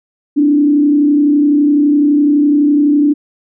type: tone with frequency modulation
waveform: sine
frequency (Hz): 292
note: D4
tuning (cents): -10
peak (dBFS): -7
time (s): 0.36-3.14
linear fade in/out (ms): 20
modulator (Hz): 31.9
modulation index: 0.52
effects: none